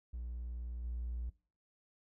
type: tone with level steps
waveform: triangle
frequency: 59.7 Hz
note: A#1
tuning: 42 cents sharp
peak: -37 / -34 dBFS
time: 0.13-1.3 s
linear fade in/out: 10 ms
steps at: 0.84 s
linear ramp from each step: 5 ms
effects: noise-tail reverb RT60 0.4 s tail -23 dB re dry + tanh soft clip ceiling -32 dBFS